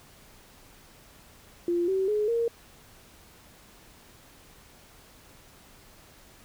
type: tone with pitch steps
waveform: sine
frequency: 346.4 / 382.1 / 421.6 / 465.1 Hz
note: F4 / G4 / G#4 / A#4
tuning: -14 / -44 / +26 / -4 cents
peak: -23 dBFS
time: 1.68-2.48 s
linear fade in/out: 2 ms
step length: 200 ms
effects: pink hiss -54 dBFS RMS until 6.44 s